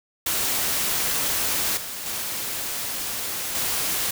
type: noise with level steps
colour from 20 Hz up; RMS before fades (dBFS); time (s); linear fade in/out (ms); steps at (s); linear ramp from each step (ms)
white; -24 / -33 / -29 / -25; 0.26-4.11; 5; 1.77 / 2.06 / 3.55; 2
effects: none